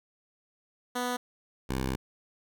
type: tone pair in turn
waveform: 10% pulse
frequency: 246.9 / 65.4 Hz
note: B3 / C2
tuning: 0 / 0 cents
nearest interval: octave + major seventh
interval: 2300 cents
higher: first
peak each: -21 dBFS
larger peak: neither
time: 0.95-1.17 / 1.69-1.96 s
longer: second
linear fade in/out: 10 ms
effects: none